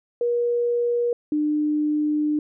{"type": "tone pair in turn", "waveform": "sine", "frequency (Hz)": [478.1, 300.4], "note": ["A#4", "D4"], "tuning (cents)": [44, 39], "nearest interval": "minor sixth", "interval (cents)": 805, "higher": "first", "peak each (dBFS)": -19, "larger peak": "neither", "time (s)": [[0.21, 1.13], [1.32, 2.39]], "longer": "second", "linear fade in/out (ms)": 2, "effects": []}